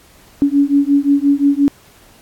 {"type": "beating tone pair", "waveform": "sine", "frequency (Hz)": [280, 285.7], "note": ["C#4", "D4"], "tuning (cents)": [18, -48], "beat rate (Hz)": 5.7, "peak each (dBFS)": -13, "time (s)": [0.42, 1.68], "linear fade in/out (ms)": 0, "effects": ["pink hiss -47 dBFS RMS until 2.21 s", "AAC 64 kbps"]}